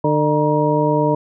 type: harmonic tone with a mistuned harmonic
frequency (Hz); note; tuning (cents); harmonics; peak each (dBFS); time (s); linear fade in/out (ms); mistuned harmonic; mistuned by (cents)
150.2; D3; +39; 1 / 2 / 3 / 4 / 6; -20 / -20 / -20 / -20 / -20; 0.04-1.15; 5; 6; +89
effects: none